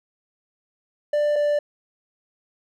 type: tone pair in turn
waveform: triangle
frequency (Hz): 591 / 587.8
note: D5 / D5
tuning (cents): +11 / +1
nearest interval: unison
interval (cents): 10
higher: first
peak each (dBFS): -16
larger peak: neither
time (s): 1.13-1.36 / 1.36-1.59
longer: neither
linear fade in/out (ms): 5
effects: none